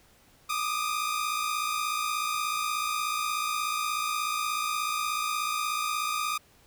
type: tone pair together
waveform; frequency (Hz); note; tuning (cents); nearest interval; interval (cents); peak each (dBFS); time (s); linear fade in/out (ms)
sawtooth; 1191.4 / 1248; D6 / D#6; +24 / +5; minor second; 81; -27; 0.49-6.38; 10
effects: pink hiss -60 dBFS RMS until 6.66 s